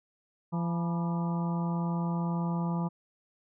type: harmonic tone with a mistuned harmonic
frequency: 170.7 Hz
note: F3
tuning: 39 cents flat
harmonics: 1 / 2 / 3 / 4 / 5 / 6 / 7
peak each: -28 / -42 / -45 / -44 / -42 / -41 / -45 dBFS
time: 0.52-2.89 s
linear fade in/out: 20 ms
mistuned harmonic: 6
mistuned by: -84 cents
effects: none